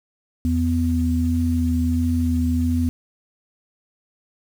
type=tone pair together; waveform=sine; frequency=82.41 / 248.7 Hz; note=E2 / B3; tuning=0 / +12 cents; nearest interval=octave + perfect fifth; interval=1912 cents; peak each=-20 / -20 dBFS; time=0.45-2.89 s; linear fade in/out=0 ms; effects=7-bit